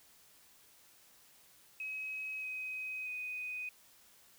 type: tone with pitch steps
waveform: sine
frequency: 2548 / 2522 / 2496 Hz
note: D#7 / D#7 / D#7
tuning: +41 / +23 / +5 cents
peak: -38 dBFS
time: 1.8-3.69 s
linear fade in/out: 2 ms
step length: 630 ms
effects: white hiss -63 dBFS RMS until 4.38 s